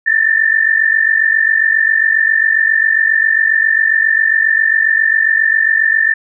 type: tone pair together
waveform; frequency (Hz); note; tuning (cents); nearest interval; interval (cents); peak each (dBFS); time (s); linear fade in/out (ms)
sine; 1760 / 1807.4; A6 / A6; 0 / +46; unison; 46; -12; 0.06-6.14; 10
effects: none